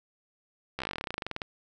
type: slowing click train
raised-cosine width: 0.3 ms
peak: -17 dBFS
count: 22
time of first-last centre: 0.79-1.418 s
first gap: 14 ms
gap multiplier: 1.07
effects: none